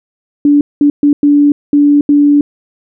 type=tone bursts at uneven times; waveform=sine; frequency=289.8 Hz; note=D4; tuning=23 cents flat; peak=-4 dBFS; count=6; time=0.45-0.61 / 0.81-0.9 / 1.03-1.13 / 1.23-1.52 / 1.73-2.01 / 2.09-2.41 s; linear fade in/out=2 ms; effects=none